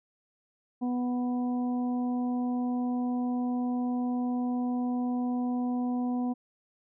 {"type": "harmonic tone", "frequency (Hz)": 246.9, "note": "B3", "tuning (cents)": 0, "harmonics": [1, 2, 3, 4], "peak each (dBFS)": [-27, -43, -39, -46], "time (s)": [0.81, 6.34], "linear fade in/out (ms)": 20, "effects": []}